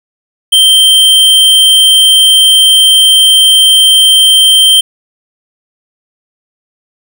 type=tone; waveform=square; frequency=3136 Hz; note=G7; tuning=in tune; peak=-3 dBFS; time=0.52-4.81 s; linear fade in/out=10 ms; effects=none